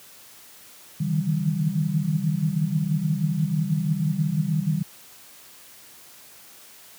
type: tone cluster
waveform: sine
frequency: 136.9 / 151.6 / 157.8 / 168.1 / 194.8 Hz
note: C#3 / D#3 / D#3 / E3 / G3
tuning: -21 / -45 / +25 / +34 / -11 cents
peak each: -33 / -27 / -24 / -31 / -27 dBFS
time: 1-4.83 s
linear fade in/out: 10 ms
effects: white hiss -48 dBFS RMS until 6.98 s + high-pass 80 Hz 12 dB/octave